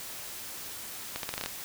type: accelerating click train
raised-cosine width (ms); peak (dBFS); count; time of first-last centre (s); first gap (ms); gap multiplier
0.2; -15; 8; 1.16-1.46; 72; 0.82
effects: white hiss -41 dBFS RMS until 1.64 s